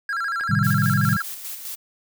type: tone with vibrato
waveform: triangle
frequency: 1490 Hz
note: F#6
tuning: 12 cents sharp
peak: -21 dBFS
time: 0.09-1.22 s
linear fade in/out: 2 ms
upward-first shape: square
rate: 13 Hz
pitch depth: 160 cents each way
type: click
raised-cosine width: 0.3 ms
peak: -20 dBFS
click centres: 0.41 s
type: chord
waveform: sine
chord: A half-diminished seventh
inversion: none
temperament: equal with one note detuned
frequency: 110 / 132.1 / 155.56 / 196 Hz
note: A2 / C3 / Eb3 / G3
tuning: 0 / +17 / 0 / 0 cents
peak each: -23 dBFS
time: 0.49-1.17 s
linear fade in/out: 10 ms
type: noise with tremolo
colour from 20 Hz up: blue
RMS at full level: -32 dBFS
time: 0.63-1.76 s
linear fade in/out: 20 ms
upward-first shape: square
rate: 4.9 Hz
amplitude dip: 45%
effects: none

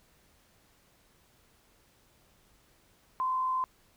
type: tone with frequency modulation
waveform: sine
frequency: 1032 Hz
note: C6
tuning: 24 cents flat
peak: -27 dBFS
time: 3.2-3.64 s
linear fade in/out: 0 ms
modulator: 46.9 Hz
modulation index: 0.3
effects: pink hiss -65 dBFS RMS until 3.96 s

